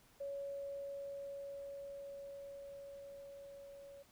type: tone with level ramp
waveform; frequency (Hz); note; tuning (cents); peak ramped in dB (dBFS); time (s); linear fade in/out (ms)
sine; 559; C#5; +14; -40 to -52; 0.2-4.03; 10
effects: pink hiss -67 dBFS RMS until 4.11 s